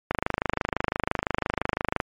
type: click train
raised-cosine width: 0.5 ms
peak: -8 dBFS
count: 50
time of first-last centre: 0.11-2.002 s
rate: 25.9 Hz
effects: MP3 64 kbps